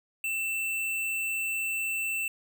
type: tone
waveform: square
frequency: 2672 Hz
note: E7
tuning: 23 cents sharp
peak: -29 dBFS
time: 0.24-2.28 s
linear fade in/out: 2 ms
effects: none